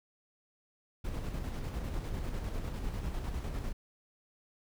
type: noise with tremolo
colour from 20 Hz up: brown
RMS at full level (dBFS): -35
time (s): 1.04-3.73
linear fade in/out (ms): 10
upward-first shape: square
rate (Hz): 10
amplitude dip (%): 35
effects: none